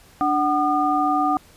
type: tone cluster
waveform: sine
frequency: 294.4 / 748 / 1214 Hz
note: D4 / F#5 / D#6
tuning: +4 / +19 / -43 cents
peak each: -23 / -20 / -22 dBFS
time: 0.21-1.37 s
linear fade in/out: 0 ms
effects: pink hiss -51 dBFS RMS until 1.56 s + resampled to 32000 Hz